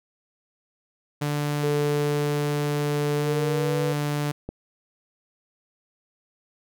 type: tone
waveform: sawtooth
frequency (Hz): 146.83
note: D3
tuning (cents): 0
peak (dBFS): -20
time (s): 1.21-4.32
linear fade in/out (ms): 10
type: tone with pitch glide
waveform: sine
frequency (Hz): 440 to 488.2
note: A4 to B4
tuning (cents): 0 to -20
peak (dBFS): -25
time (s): 1.63-3.93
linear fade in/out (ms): 10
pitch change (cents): +180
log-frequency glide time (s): 3.16-3.76
type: click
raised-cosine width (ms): 2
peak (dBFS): -19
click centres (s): 4.49
effects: none